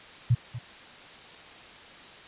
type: tone with echo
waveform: sine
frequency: 120 Hz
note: B2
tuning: 49 cents flat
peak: -17 dBFS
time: 0.3-0.35 s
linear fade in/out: 10 ms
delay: 240 ms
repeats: 1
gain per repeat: -15 dB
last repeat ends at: 0.59 s
effects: white hiss -47 dBFS RMS until 2.27 s + resampled to 8000 Hz